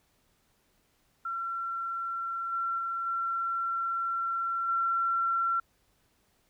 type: tone with level steps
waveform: sine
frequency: 1359 Hz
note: F6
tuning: 48 cents flat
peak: -31 / -28 / -30 / -28 / -25 dBFS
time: 1.25-5.6 s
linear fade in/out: 5 ms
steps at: 2.52 / 2.78 / 3.06 / 4.68 s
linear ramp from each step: 10 ms
effects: pink hiss -70 dBFS RMS until 6.49 s